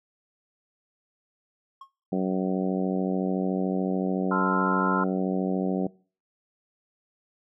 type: tone with exponential decay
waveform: triangle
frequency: 1083 Hz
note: C#6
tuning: 41 cents flat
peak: -36 dBFS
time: 1.81-1.92 s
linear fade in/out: 5 ms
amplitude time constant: 22 ms
type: harmonic tone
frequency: 93.7 Hz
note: F#2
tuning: 22 cents sharp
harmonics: 2 / 3 / 4 / 5 / 6 / 7 / 8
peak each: -26 / -30 / -32 / -34 / -36 / -37 / -38 dBFS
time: 2.12-5.87 s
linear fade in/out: 5 ms
type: chord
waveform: sine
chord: F major seventh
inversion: first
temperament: equal with one note detuned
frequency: 880 / 1035.1 / 1318.5 / 1396.9 Hz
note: A5 / C6 / E6 / F6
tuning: 0 / -19 / 0 / 0 cents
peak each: -32 / -29 / -29 / -30 dBFS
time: 4.31-5.04 s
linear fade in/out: 5 ms
effects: noise-tail reverb RT60 0.4 s tail -23 dB re dry